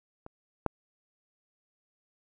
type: clicks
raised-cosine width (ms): 1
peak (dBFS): -29 / -12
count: 2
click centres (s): 0.264 / 0.663
effects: none